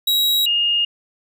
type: tone pair in turn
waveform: 45% pulse / sine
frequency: 3849 / 2841 Hz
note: B7 / F7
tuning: -45 / +29 cents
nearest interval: perfect fourth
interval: 526 cents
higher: first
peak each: -15 dBFS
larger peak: neither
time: 0.07-0.46 / 0.46-0.85 s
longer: neither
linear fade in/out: 5 ms
effects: none